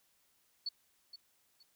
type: tone with echo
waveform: sine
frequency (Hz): 4435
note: C#8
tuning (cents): 0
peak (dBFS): -34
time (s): 0.66-0.69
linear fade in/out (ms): 5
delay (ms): 470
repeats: 2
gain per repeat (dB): -12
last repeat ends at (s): 1.63
effects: white hiss -73 dBFS RMS until 1.75 s